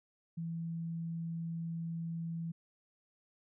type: tone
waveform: sine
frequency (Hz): 166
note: E3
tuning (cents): +12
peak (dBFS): -36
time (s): 0.37-2.52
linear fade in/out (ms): 10
effects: none